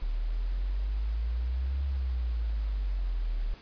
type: exponential two-way sweep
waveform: sine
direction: up then down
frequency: 36.71 to 69.3 to 36.71 Hz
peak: -27 dBFS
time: 0.02-3.54 s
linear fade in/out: 0 ms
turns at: 1.84 s
effects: pink hiss -52 dBFS RMS until 3.61 s + resampled to 11025 Hz